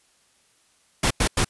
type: noise bursts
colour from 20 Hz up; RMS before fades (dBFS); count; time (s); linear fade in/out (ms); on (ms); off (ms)
pink; -20; 3; 1.03-1.446; 5; 76; 94
effects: white hiss -62 dBFS RMS until 1.49 s + resampled to 24000 Hz

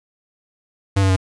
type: tone with pitch steps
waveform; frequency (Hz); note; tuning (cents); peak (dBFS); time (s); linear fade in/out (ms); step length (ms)
square; 98 / 95.93 / 93.9; G2 / G2 / F#2; 0 / -37 / +26; -14; 0.96-1.164; 10; 68
effects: resampled to 22050 Hz + 8-bit

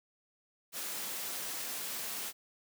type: high-pass noise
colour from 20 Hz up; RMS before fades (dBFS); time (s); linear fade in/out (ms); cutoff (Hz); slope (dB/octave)
white; -39; 0.72-2.33; 50; 170; 12
effects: none

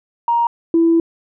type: tone pair in turn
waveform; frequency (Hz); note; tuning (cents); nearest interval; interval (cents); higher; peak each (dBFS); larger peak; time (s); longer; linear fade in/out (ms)
sine; 939 / 332; A#5 / E4; +12 / +12; octave + tritone; 1800; first; -12 / -9; second; 0.28-0.47 / 0.74-1; second; 2
effects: tanh soft clip ceiling -5 dBFS

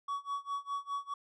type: tone with tremolo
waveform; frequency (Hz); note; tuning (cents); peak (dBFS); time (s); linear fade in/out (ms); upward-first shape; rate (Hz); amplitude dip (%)
triangle; 1127; C#6; +28; -30; 0.08-1.14; 5; sine; 4.9; 95
effects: resampled to 24000 Hz

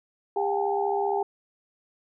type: tone cluster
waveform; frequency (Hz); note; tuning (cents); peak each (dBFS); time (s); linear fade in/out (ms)
sine; 402.5 / 731 / 802 / 877; G4 / F#5 / G5 / A5; +46 / -21 / +39 / -6; -26 / -32 / -28 / -32; 0.36-1.23; 5
effects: none

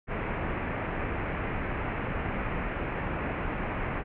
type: low-pass noise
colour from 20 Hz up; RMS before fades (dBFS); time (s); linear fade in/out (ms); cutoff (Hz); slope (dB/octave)
pink; -32; 0.07-4.04; 50; 2500; 48
effects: none

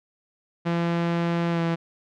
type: tone with pitch glide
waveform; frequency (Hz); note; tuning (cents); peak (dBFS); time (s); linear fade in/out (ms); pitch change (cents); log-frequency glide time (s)
sawtooth; 170 to 166.98; F3 to E3; -46 to +23; -18; 0.65-1.76; 20; -31; 1.51-1.61
effects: low-pass 3000 Hz 12 dB/octave

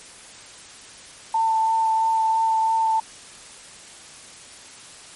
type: tone with vibrato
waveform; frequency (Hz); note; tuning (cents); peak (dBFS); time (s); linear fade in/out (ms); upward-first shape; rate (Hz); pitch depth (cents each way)
sine; 892; A5; +23; -17; 1.34-3; 5; sine; 3; 11
effects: white hiss -43 dBFS RMS until 5.15 s + MP3 48 kbps

